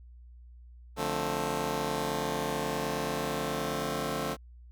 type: chord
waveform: 10% pulse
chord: D minor seventh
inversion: none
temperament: just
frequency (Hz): 146.83 / 176.2 / 220.2 / 264.3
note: D3 / F3 / A3 / C4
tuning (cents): 0 / +16 / +2 / +18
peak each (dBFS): -27 / -30 / -27 / -30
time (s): 0.96-4.37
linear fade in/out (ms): 50
effects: added 60 Hz sine -48 dBFS peak until 4.71 s